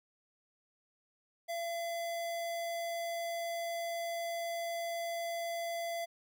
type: tone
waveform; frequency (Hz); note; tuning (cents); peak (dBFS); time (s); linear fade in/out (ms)
square; 678; E5; +49; -36; 1.48-6.06; 20
effects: 13-bit